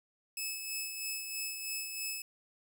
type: tone with tremolo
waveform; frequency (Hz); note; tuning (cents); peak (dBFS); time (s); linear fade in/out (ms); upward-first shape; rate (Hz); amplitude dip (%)
10% pulse; 2597; E7; -26; -26; 0.37-2.22; 2; sine; 3.1; 45
effects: none